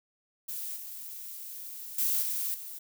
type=noise with level steps; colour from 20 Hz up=violet; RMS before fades=-37 / -42 / -28 / -32 / -42 dBFS; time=0.48-2.79 s; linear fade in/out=10 ms; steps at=0.76 / 1.98 / 2.22 / 2.54 s; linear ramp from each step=5 ms; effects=none